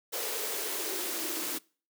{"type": "noise with high-pass filter sweep", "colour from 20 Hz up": "white", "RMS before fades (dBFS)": -34, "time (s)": [0.12, 1.59], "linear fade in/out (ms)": 20, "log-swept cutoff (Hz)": [470, 300], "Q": 6.2, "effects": ["noise-tail reverb RT60 0.4 s tail -24 dB re dry"]}